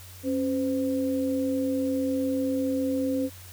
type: tone pair together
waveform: sine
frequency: 271.8 / 513.1 Hz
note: C#4 / C5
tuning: -34 / -34 cents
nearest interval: major seventh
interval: 1100 cents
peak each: -25 / -29 dBFS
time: 0.23-3.3 s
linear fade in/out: 50 ms
effects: added 91 Hz sine -45 dBFS peak until 3.52 s + white hiss -48 dBFS RMS until 3.52 s